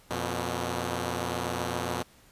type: tone pair together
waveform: 5% pulse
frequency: 87.7 / 121.33 Hz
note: F2 / B2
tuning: +8 / -30 cents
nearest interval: tritone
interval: 562 cents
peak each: -21 / -21 dBFS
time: 0.1-2.03 s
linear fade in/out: 10 ms
effects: pink hiss -58 dBFS RMS until 2.31 s + resampled to 32000 Hz